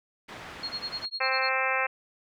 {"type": "low-pass noise", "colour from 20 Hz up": "white", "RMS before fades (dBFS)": -43, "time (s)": [0.28, 1.06], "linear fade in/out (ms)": 10, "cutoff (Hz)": 2100, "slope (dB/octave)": 12}
{"type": "tone with tremolo", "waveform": "sine", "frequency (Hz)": 4280, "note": "C8", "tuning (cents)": 38, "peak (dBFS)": -29, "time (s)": [0.63, 1.49], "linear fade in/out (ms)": 2, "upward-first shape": "sine", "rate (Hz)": 10, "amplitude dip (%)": 100}
{"type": "harmonic tone", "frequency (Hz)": 262.6, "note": "C4", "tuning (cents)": 6, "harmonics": [2, 3, 4, 5, 6, 7, 8, 9, 10], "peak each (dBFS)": [-33, -33, -33, -33, -33, -33, -33, -33, -33], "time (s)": [1.2, 1.87], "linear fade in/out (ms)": 10}
{"effects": []}